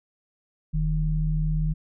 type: tone pair together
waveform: sine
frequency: 41.18 / 155.56 Hz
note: E1 / D#3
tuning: -1 / 0 cents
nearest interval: octave + major seventh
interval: 2301 cents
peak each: -24 / -24 dBFS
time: 0.73-1.74 s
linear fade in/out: 20 ms
effects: none